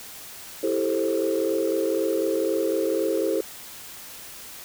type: chord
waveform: sine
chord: A minor seventh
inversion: second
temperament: just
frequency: 330 / 396 / 440 / 528 Hz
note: E4 / G4 / A4 / C5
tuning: +2 / +18 / 0 / +16 cents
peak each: -26 dBFS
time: 0.63-3.41 s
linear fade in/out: 5 ms
effects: tanh soft clip ceiling -14 dBFS + white hiss -41 dBFS RMS until 4.64 s